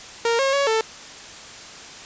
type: tone with pitch steps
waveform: sawtooth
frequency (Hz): 464.1 / 542 / 560 / 443.8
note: A#4 / C#5 / C#5 / A4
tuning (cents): -8 / -39 / +18 / +15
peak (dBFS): -14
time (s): 0.25-0.81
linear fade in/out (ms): 2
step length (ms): 140
effects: white hiss -39 dBFS RMS until 2.05 s + resampled to 16000 Hz